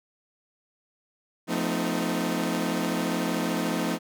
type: chord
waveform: sawtooth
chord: F dominant seventh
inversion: none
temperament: equal with one note detuned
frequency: 174.61 / 220 / 255.2 / 311.1 Hz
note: F3 / A3 / C4 / Eb4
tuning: 0 / 0 / -43 / 0 cents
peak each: -27 dBFS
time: 1.47-3.99 s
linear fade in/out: 50 ms
effects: none